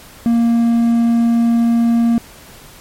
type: tone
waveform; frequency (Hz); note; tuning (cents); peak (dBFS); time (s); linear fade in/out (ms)
triangle; 233.1; A#3; 0; -8; 0.26-2.18; 0
effects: pink hiss -40 dBFS RMS until 2.8 s + MP3 64 kbps